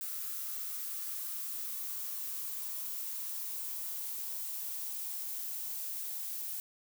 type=noise with high-pass filter sweep; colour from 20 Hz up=violet; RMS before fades=-39 dBFS; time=0.01-6.6 s; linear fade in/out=0 ms; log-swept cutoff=1300 to 700 Hz; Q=4.3; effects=none